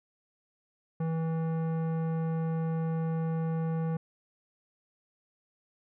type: tone with tanh clipping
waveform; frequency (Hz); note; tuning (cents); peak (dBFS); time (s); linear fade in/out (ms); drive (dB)
sine; 162.5; E3; -24; -30; 1-3.97; 5; 15
effects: none